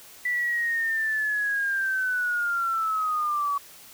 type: linear sweep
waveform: sine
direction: down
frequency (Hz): 1975.5 to 1128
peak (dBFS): -23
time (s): 0.25-3.58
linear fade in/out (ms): 5
effects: white hiss -48 dBFS RMS until 3.93 s